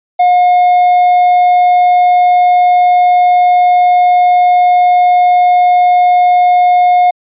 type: tone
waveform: triangle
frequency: 718 Hz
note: F5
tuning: 48 cents sharp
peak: -3 dBFS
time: 0.19-7.11 s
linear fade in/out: 10 ms
effects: resampled to 8000 Hz